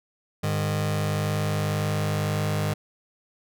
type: tone pair together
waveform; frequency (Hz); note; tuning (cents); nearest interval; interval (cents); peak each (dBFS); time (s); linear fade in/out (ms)
sawtooth; 101.9 / 152.84; G#2 / D#3; -32 / -31; perfect fifth; 701; -22; 0.43-2.74; 10
effects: none